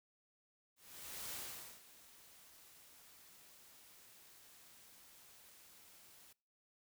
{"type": "noise with ADSR envelope", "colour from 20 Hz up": "white", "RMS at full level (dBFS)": -45, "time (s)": [0.76, 6.33], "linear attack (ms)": 550, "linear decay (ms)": 490, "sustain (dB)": -17, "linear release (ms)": 7, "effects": ["noise-tail reverb RT60 0.4 s tail -24 dB re dry"]}